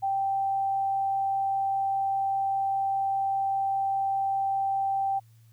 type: tone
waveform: sine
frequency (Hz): 782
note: G5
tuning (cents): -4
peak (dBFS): -24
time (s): 0.02-5.2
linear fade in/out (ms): 20
effects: added 113 Hz sine -53 dBFS peak until 5.52 s + white hiss -68 dBFS RMS until 5.52 s